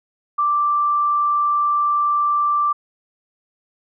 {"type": "tone", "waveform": "sine", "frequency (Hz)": 1174.7, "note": "D6", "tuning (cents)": 0, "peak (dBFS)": -15, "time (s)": [0.38, 2.73], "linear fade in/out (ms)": 10, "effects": []}